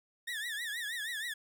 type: tone with vibrato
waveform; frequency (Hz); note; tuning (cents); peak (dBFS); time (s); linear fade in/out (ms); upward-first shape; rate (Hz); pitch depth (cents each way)
30% pulse; 1802; A6; +41; -33; 0.27-1.34; 10; triangle; 6.3; 170
effects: none